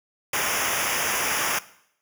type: noise with comb filter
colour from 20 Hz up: pink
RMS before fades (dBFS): -25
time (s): 0.33-1.59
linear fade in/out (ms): 5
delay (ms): 0.24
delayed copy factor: -1
effects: noise-tail reverb RT60 0.7 s tail -18 dB re dry